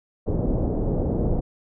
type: low-pass noise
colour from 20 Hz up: pink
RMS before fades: -23 dBFS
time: 0.26-1.41 s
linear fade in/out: 20 ms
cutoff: 580 Hz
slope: 24 dB/octave
effects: none